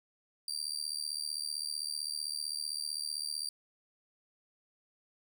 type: tone with amplitude modulation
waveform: 30% pulse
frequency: 4699 Hz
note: D8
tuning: in tune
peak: -28 dBFS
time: 0.48-3.49 s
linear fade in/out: 2 ms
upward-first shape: sine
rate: 75.6 Hz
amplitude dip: 100%
effects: none